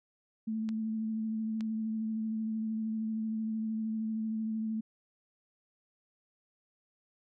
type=tone with vibrato; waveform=sine; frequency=220.1 Hz; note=A3; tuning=1 cent sharp; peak=-31 dBFS; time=0.47-4.81 s; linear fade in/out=10 ms; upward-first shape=triangle; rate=13 Hz; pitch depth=24 cents each way
type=clicks; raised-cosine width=0.2 ms; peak=-29 dBFS; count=2; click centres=0.69 / 1.608 s
effects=none